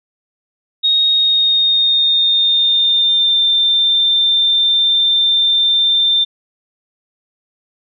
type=tone with pitch glide; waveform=sine; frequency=3740 to 3581 Hz; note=A#7 to A7; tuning=+5 to +30 cents; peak=-10 dBFS; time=0.83-6.25 s; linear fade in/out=20 ms; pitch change=-75 cents; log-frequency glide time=1.1-3.42 s; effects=none

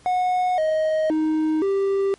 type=tone with pitch steps; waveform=triangle; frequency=730 / 627 / 312.4 / 392.7 Hz; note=F#5 / D#5 / D#4 / G4; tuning=-24 / +13 / +7 / +3 cents; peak=-16 dBFS; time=0.06-2.14 s; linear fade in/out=0 ms; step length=520 ms; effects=pink hiss -53 dBFS RMS until 2.18 s + MP3 48 kbps

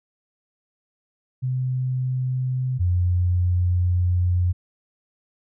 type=tone pair in turn; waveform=sine; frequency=128.3 / 89.23 Hz; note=C3 / F2; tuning=-34 / +38 cents; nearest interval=tritone; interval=628 cents; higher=first; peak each=-21 / -17 dBFS; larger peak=second; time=1.42-2.79 / 2.79-4.53 s; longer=second; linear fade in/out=20 ms; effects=none

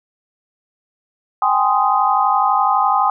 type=chord; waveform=sine; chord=Ab major seventh; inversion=third; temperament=just; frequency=778.7 / 830.6 / 1038.3 / 1245.9 Hz; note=G5 / Ab5 / C6 / Eb6; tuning=-12 / 0 / -14 / +2 cents; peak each=-18 dBFS; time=1.42-3.1 s; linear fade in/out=2 ms; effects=none

